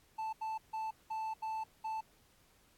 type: tone bursts at uneven times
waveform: triangle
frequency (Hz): 880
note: A5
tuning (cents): 0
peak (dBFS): -34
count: 6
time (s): 0.18-0.33 / 0.41-0.58 / 0.73-0.91 / 1.1-1.34 / 1.42-1.64 / 1.84-2.01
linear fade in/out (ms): 10
effects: pink hiss -68 dBFS RMS until 2.77 s + AAC 64 kbps